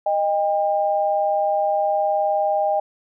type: tone pair together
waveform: sine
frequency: 619.3 / 800 Hz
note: D#5 / G5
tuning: -8 / +35 cents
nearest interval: major third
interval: 443 cents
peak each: -20 dBFS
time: 0.06-2.8 s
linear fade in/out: 5 ms
effects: none